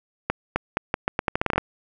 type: accelerating click train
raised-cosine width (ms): 0.5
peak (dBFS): -6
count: 14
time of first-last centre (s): 0.3-1.58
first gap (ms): 260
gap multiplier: 0.81
effects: none